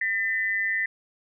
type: tone pair together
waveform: sine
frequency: 1801.3 / 2000 Hz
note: A6 / B6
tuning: +40 / +21 cents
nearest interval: major second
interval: 181 cents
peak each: -26 dBFS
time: 0.01-0.86 s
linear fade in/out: 5 ms
effects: none